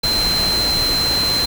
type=tone in noise; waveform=sine; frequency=4104 Hz; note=C8; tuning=34 cents flat; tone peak=-16 dBFS; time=0.03-1.46 s; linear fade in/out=10 ms; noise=pink; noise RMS=-23 dBFS; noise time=0.03-1.46 s; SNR=+4 dB; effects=none